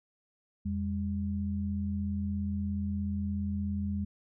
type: tone pair together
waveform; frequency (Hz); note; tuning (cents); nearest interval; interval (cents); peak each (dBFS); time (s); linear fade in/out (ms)
sine; 84.97 / 201.9; F2 / G#3; -47 / -49; octave + minor third; 1498; -33 / -32; 0.65-4.05; 10
effects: none